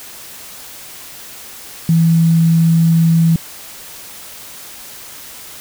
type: tone with quantisation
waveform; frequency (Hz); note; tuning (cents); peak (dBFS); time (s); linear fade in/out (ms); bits
sine; 164.81; E3; 0; -8; 1.89-3.36; 2; 6
effects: white hiss -34 dBFS RMS until 5.6 s